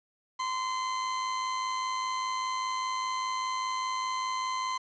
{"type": "tone with amplitude modulation", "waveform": "40% pulse", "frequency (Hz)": 1032, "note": "C6", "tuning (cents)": -24, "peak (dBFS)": -27, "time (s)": [0.39, 4.78], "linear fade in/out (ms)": 10, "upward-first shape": "sine", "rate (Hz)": 105, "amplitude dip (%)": 40, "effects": ["resampled to 16000 Hz", "9-bit"]}